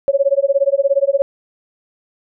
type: tone with tremolo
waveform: sine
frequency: 554.4 Hz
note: C#5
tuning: in tune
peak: -8 dBFS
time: 0.08-1.22 s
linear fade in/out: 0 ms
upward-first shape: sine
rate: 17 Hz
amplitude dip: 100%
effects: none